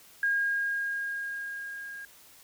sine tone with level ramp, 1625 Hz, G#6, 38 cents flat, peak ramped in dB -23 to -39 dBFS, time 0.23-2.05 s, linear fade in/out 2 ms, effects white hiss -55 dBFS RMS until 2.43 s

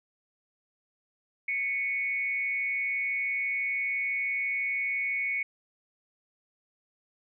sine tone with frequency modulation, 2217 Hz, C#7, in tune, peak -27 dBFS, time 1.48-5.43 s, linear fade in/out 5 ms, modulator 205 Hz, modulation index 0.44, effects none

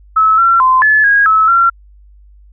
sine tone with pitch steps, 1298 / 1359 / 1033 / 1724 / 1642 / 1298 / 1368 Hz, E6 / F6 / C6 / A6 / G#6 / E6 / F6, -27 / -48 / -22 / -36 / -20 / -27 / -36 cents, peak -6 dBFS, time 0.16-1.7 s, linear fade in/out 10 ms, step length 220 ms, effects added 50 Hz sine -39 dBFS peak until 2.52 s

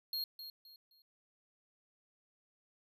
square tone with echo, 4251 Hz, C8, 27 cents sharp, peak -36 dBFS, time 0.13-0.24 s, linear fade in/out 2 ms, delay 260 ms, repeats 3, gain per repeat -10 dB, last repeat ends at 1.02 s, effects none

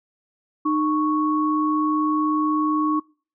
sine tone pair together, 306 / 1108.7 Hz, D#4 / C#6, -29 / 0 cents, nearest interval octave + minor seventh, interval 2229 cents, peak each -20 / -22 dBFS, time 0.65-3 s, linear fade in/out 10 ms, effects noise-tail reverb RT60 0.4 s tail -25 dB re dry

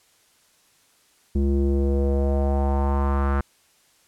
square tone with low-pass filter sweep, 69.3 Hz, C#2, in tune, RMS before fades -21 dBFS, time 1.35-3.41 s, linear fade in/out 5 ms, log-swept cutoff 290 to 1400 Hz, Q 3.1, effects white hiss -60 dBFS RMS until 4.07 s + low-pass 11000 Hz 12 dB/octave

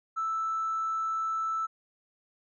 triangle tone with hard clipping, 1318.5 Hz, E6, in tune, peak -28 dBFS, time 0.16-1.67 s, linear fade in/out 20 ms, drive 3 dB, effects resampled to 16000 Hz

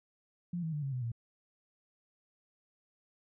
sine tone with pitch steps, 174.61 / 161.05 / 148.53 / 137 / 126.35 / 116.54 Hz, F3 / E3 / D3 / C#3 / B2 / A#2, 0 / -40 / +20 / -20 / +40 / 0 cents, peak -33 dBFS, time 0.53-1.118 s, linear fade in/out 5 ms, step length 98 ms, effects none

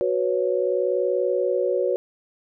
sine chord, F# suspended fourth, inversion none, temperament equal, 370 / 493.9 / 554.4 Hz, F#4 / B4 / C#5, 0 / 0 / 0 cents, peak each -24 dBFS, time 0.01-1.96 s, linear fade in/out 0 ms, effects none

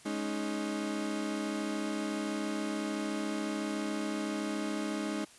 35% pulse chord, Ab suspended fourth, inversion none, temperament equal with one note detuned, 209.7 / 277.2 / 311.1 Hz, Ab3 / Db4 / Eb4, +17 / 0 / 0 cents, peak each -35 / -38 / -34 dBFS, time 0.05-5.25 s, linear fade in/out 10 ms, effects white hiss -56 dBFS RMS until 5.38 s + resampled to 24000 Hz

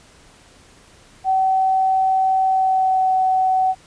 sine tone with pitch glide, 761 to 752.7 Hz, F#5 to F#5, +48 to +29 cents, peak -14 dBFS, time 1.24-3.75 s, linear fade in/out 50 ms, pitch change -19 cents, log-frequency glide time 2.47-3.12 s, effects pink hiss -49 dBFS RMS until 3.86 s + resampled to 22050 Hz

